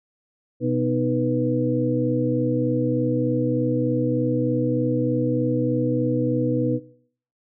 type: tone cluster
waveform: sine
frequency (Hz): 126.5 / 248.3 / 311.6 / 491.5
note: B2 / B3 / D#4 / B4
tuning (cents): +42 / +9 / +3 / -8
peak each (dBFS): -25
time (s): 0.6-6.8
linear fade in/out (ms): 50
effects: noise-tail reverb RT60 0.6 s tail -19 dB re dry